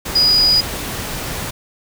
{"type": "tone in noise", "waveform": "sine", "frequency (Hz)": 4922, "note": "D#8", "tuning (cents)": -20, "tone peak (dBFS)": -10, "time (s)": [0.15, 0.61], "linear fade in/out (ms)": 10, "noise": "pink", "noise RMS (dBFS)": -25, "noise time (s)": [0.05, 1.51], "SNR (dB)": 12, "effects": []}